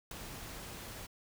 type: noise with ADSR envelope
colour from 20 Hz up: pink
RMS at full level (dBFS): -38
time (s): 0.11-1.07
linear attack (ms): 4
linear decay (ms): 4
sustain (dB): -8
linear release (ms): 14
effects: none